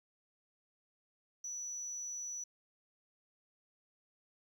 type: tone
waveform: sine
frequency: 5920 Hz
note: F#8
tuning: in tune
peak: -38 dBFS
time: 1.44-2.44 s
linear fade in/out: 5 ms
effects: tanh soft clip ceiling -37 dBFS + 12-bit